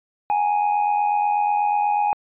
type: tone with amplitude modulation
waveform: triangle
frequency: 830.6 Hz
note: G#5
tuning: in tune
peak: -13 dBFS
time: 0.3-2.13 s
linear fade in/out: 0 ms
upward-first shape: sine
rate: 88.2 Hz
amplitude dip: 55%
effects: resampled to 8000 Hz